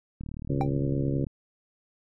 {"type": "click train", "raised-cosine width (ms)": 5, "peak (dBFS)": -25, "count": 41, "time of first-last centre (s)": [0.21, 1.268], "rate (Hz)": 37.8}
{"type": "harmonic tone", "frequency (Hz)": 69.3, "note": "C#2", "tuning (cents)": 0, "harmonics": [2, 3, 4, 5, 6, 7, 8], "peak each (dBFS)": [-27, -38, -31, -34, -39, -39, -40], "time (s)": [0.49, 1.25], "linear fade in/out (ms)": 10}
{"type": "tone with exponential decay", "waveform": "triangle", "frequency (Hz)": 784, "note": "G5", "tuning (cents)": 0, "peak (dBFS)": -20, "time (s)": [0.61, 0.69], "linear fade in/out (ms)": 0, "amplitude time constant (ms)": 17}
{"effects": []}